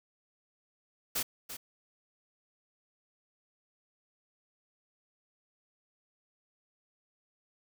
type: noise with echo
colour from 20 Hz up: white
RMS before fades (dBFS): -32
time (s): 1.15-1.23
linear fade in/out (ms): 10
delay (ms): 340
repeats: 1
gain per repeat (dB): -10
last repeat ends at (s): 1.57
effects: none